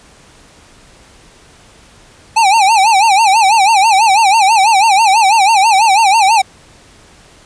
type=tone with vibrato; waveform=square; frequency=835 Hz; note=G#5; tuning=9 cents sharp; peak=-7 dBFS; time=2.36-6.42 s; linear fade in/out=10 ms; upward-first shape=sine; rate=6.1 Hz; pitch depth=170 cents each way; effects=pink hiss -43 dBFS RMS until 7.45 s + resampled to 22050 Hz